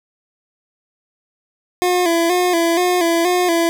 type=tone with vibrato; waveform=25% pulse; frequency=347.3 Hz; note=F4; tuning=10 cents flat; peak=-10 dBFS; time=1.82-3.69 s; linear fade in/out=0 ms; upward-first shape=square; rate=2.1 Hz; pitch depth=60 cents each way; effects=none